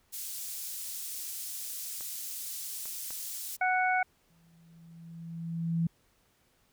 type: high-pass noise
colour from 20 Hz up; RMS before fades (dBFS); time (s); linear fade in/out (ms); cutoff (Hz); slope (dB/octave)
pink; -39; 0.12-3.57; 20; 7200; 12
type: clicks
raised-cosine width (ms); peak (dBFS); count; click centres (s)
0.5; -33 / -34 / -31; 3; 2.008 / 2.856 / 3.106
type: harmonic tone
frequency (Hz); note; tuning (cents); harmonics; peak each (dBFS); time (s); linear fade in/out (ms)
740; F#5; 0; 1 / 2 / 3; -27 / -30 / -32; 3.61-4.03; 5
type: tone with exponential growth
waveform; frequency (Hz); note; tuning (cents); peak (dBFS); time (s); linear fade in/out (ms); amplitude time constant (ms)
sine; 166.4; E3; +17; -24; 4.3-5.87; 5; 340
effects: pink hiss -69 dBFS RMS until 6.72 s